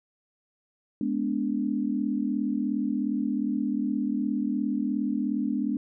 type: tone cluster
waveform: sine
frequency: 211.3 / 248.2 / 290.9 Hz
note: G#3 / B3 / D4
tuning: +30 / +9 / -16 cents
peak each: -29 dBFS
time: 1.01-5.77 s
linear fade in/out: 2 ms
effects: none